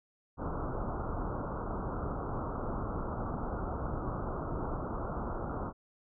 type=low-pass noise; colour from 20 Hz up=pink; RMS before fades=-36 dBFS; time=0.37-5.73 s; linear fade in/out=50 ms; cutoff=1400 Hz; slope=96 dB/octave; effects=none